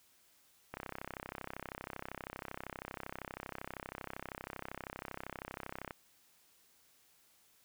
click train, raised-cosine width 0.5 ms, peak -26 dBFS, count 170, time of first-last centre 0.74-5.908 s, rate 32.7 Hz, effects white hiss -68 dBFS RMS until 7.64 s

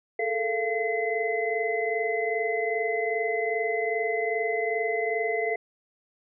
sine tone cluster, 430.3 / 452.8 / 688 / 2040 Hz, A4 / A4 / F5 / C7, -39 / +50 / -26 / -44 cents, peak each -30 dBFS, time 0.19-5.56 s, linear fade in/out 5 ms, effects none

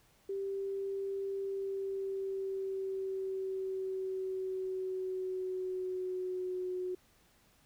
sine tone with pitch glide, 392 to 365.7 Hz, G4 to F#4, 0 to -20 cents, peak -34 dBFS, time 0.29-6.95 s, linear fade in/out 5 ms, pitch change -120 cents, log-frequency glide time 1.35-6.75 s, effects pink hiss -67 dBFS RMS until 7.65 s

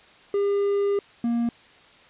triangle tone pair in turn, 402.3 / 235.2 Hz, G4 / A#3, +45 / +16 cents, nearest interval major sixth, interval 929 cents, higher first, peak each -18 / -19 dBFS, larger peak first, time 0.34-0.99 / 1.24-1.49 s, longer first, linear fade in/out 2 ms, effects white hiss -52 dBFS RMS until 2.09 s + resampled to 8000 Hz

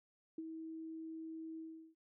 sine tone with ADSR envelope, 322.1 Hz, E4, 40 cents flat, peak -39 dBFS, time 0.38-1.95 s, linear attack 4 ms, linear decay 34 ms, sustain -5 dB, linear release 370 ms, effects none

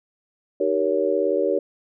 sine chord, Eb dominant seventh, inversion none, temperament just, 311.1 / 388.9 / 466.7 / 560 Hz, Eb4 / G4 / Bb4 / Db5, 0 / -14 / +2 / +18 cents, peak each -27 / -23 / -24 / -23 dBFS, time 0.6-1.59 s, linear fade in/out 5 ms, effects none

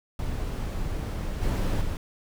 brown noise with level steps, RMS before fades -30 / -25 / -29 dBFS, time 0.19-1.97 s, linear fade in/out 2 ms, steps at 1.41 / 1.8 s, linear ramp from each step 20 ms, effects none

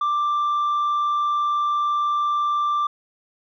sine tone, 1179 Hz, D6, 6 cents sharp, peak -16 dBFS, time 0.01-2.87 s, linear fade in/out 5 ms, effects tanh soft clip ceiling -18 dBFS

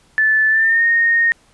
sine tone with pitch glide, 1748 to 1851.9 Hz, A6 to A#6, -12 to -12 cents, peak -11 dBFS, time 0.18-1.32 s, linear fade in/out 0 ms, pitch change +100 cents, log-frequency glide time 0.49-0.84 s, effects pink hiss -54 dBFS RMS until 1.53 s + resampled to 24000 Hz

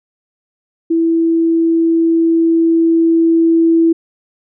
sine tone with level ramp, 330 Hz, E4, 2 cents sharp, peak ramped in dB -10 to -7 dBFS, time 0.9-3.93 s, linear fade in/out 10 ms, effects none

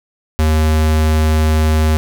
square tone, 78 Hz, D#2, 5 cents sharp, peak -11 dBFS, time 0.39-1.97 s, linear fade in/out 0 ms, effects none

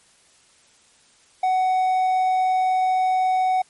triangle tone, 746 Hz, F#5, 14 cents sharp, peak -15 dBFS, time 1.43-3.62 s, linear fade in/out 5 ms, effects white hiss -56 dBFS RMS until 3.69 s + MP3 48 kbps

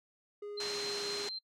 triangle tone with pitch glide, 412.5 to 408 Hz, G#4 to G#4, -12 to -31 cents, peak -38 dBFS, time 0.42-1.28 s, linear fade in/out 5 ms, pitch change -19 cents, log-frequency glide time 0.62-0.86 s
sine tone with tremolo, 4132 Hz, C8, 22 cents flat, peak -37 dBFS, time 0.57-1.39 s, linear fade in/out 10 ms, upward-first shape triangle, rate 4.1 Hz, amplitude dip 25%
white low-pass noise, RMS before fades -42 dBFS, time 0.6-1.29 s, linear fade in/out 2 ms, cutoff 6500 Hz, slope 24 dB/octave
effects noise-tail reverb RT60 0.1 s tail -25 dB re dry + high-pass 150 Hz 12 dB/octave

